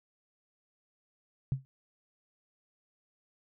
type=tone with exponential decay; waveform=sine; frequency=133.4 Hz; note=C3; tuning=34 cents sharp; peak=-23 dBFS; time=1.52-1.65 s; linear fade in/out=0 ms; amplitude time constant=27 ms; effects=none